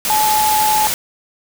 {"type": "tone in noise", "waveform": "sine", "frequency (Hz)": 857, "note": "A5", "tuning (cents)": -46, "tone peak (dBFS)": -13, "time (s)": [0.1, 0.87], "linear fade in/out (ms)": 0, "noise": "white", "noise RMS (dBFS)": -19, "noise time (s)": [0.05, 0.94], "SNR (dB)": 3, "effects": []}